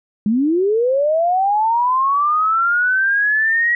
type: linear sweep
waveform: sine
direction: up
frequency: 200 to 1919 Hz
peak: -13 dBFS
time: 0.26-3.75 s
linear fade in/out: 2 ms
effects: none